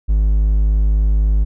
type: tone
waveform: triangle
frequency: 51.91 Hz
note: G#1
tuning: in tune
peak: -9 dBFS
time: 0.08-1.45 s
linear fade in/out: 20 ms
effects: none